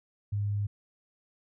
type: tone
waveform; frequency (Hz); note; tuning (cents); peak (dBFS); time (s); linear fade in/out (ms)
sine; 102.4; G#2; -24; -27; 0.32-0.67; 10
effects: none